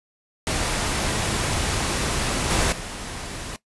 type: noise with level steps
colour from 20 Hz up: pink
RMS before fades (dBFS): -24 / -21 / -33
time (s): 0.47-3.56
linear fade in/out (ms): 0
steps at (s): 2.5 / 2.72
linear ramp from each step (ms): 5
effects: noise-tail reverb RT60 0.1 s tail -17 dB re dry + resampled to 24000 Hz